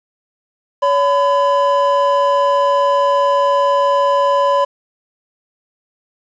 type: tone pair together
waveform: triangle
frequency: 564.4 / 1007 Hz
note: C#5 / B5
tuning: +31 / +33 cents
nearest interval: minor seventh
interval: 1002 cents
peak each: -12 dBFS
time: 0.82-4.65 s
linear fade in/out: 10 ms
effects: resampled to 16000 Hz + 7-bit